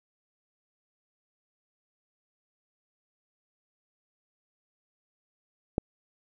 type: click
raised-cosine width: 2 ms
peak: -11 dBFS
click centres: 5.781 s
effects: none